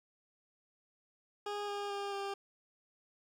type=tone with pitch steps; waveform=20% pulse; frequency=411.2 / 406.5 / 401.8 / 397.2 Hz; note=G#4 / G#4 / G4 / G4; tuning=-17 / -37 / +43 / +23 cents; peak=-32 dBFS; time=1.46-2.34 s; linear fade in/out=5 ms; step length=220 ms; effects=low-pass 6000 Hz 12 dB/octave + 10-bit